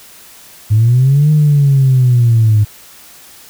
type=linear two-way sweep; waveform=sine; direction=up then down; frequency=103.5 to 153.6 to 103.5 Hz; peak=-5 dBFS; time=0.7-2.65 s; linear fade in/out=20 ms; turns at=1.31 s; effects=tanh soft clip ceiling -2 dBFS + white hiss -39 dBFS RMS until 3.49 s